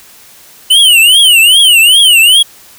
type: tone with vibrato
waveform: square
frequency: 2960 Hz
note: F#7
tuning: in tune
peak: -3 dBFS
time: 0.7-2.43 s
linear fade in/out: 10 ms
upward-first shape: triangle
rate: 2.5 Hz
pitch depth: 220 cents each way
effects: white hiss -38 dBFS RMS until 2.78 s